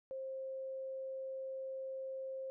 sine tone, 530 Hz, C5, 22 cents sharp, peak -40 dBFS, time 0.11-2.5 s, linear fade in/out 0 ms, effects none

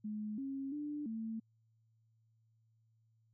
sine tone with pitch steps, 212.2 / 271.7 / 295.2 / 223.1 Hz, G#3 / C#4 / D4 / A3, +38 / -35 / +9 / +24 cents, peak -38 dBFS, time 0.04-1.4 s, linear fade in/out 10 ms, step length 340 ms, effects added 112 Hz sine -70 dBFS peak until 3.33 s

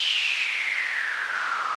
white noise with band-pass filter sweep, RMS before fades -26 dBFS, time 0-1.75 s, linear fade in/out 5 ms, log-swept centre 3100 to 1200 Hz, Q 8.4, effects low-pass 6000 Hz 12 dB/octave + Opus 48 kbps

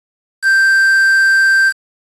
triangle tone with quantisation, 1569 Hz, G6, 1 cent sharp, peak -6 dBFS, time 0.42-1.73 s, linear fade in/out 50 ms, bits 4, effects resampled to 24000 Hz

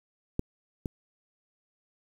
clicks, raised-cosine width 3 ms, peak -14 / -19 dBFS, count 2, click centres 0.394 / 0.858 s, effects 8-bit

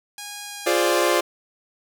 5% pulse tone with pitch glide, 821 to 811.1 Hz, G#5 to G#5, -20 to -41 cents, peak -21 dBFS, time 0.18-1.13 s, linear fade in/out 2 ms, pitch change -21 cents, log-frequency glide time 0.43-0.76 s
sawtooth chord, D half-diminished seventh, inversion first, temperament equal, 349.2 / 415.3 / 523.3 / 587.3 Hz, F4 / Ab4 / C5 / D5, 0 / 0 / 0 / 0 cents, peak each -18 / -22 / -20 / -19 dBFS, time 0.66-1.21 s, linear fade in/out 10 ms
effects none

